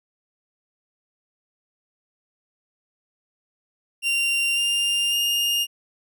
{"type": "tone with pitch steps", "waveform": "40% pulse", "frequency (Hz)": [2772, 2801, 2830], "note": ["F7", "F7", "F7"], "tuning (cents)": [-14, 4, 22], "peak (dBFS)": -19, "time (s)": [4.02, 5.67], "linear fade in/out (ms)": 50, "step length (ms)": 550, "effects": []}